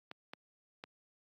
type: clicks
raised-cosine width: 0.3 ms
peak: -28 dBFS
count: 3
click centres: 0.114 / 0.335 / 0.839 s
effects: high-pass 150 Hz 12 dB/octave + AAC 48 kbps